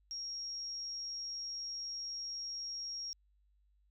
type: tone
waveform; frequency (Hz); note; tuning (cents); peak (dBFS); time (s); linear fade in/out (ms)
sine; 5588; F8; 0; -39; 0.11-3.13; 0
effects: added 50 Hz sine -68 dBFS peak until 3.9 s